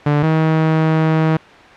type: tone pair in turn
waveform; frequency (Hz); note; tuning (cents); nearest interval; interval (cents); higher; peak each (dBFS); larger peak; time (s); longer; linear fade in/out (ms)
sawtooth; 146.83 / 158.79; D3 / D#3; 0 / +36; minor second; 136; second; -8; neither; 0.06-0.23 / 0.23-1.37; second; 5
effects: white hiss -39 dBFS RMS until 1.76 s + low-pass 2000 Hz 12 dB/octave